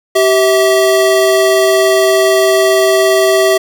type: tone pair together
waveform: square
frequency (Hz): 385.9 / 649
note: G4 / E5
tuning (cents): -27 / -27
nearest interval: major sixth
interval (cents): 900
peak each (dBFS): -11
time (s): 0.15-3.58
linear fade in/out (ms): 10
effects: 7-bit